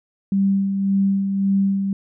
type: tone with tremolo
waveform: sine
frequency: 196 Hz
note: G3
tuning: in tune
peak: -14 dBFS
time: 0.32-1.93 s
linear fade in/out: 2 ms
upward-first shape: sine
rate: 1.8 Hz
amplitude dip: 45%
effects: none